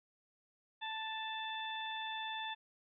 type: harmonic tone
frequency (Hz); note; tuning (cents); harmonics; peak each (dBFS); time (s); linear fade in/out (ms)
881; A5; +2; 1 / 2 / 3 / 4; -42 / -45 / -49 / -44; 0.81-2.55; 20
effects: none